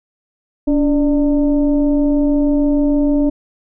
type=tone with frequency modulation; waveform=sine; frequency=286.8 Hz; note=D4; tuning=41 cents flat; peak=-11 dBFS; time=0.67-3.3 s; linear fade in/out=10 ms; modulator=310 Hz; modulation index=0.65; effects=none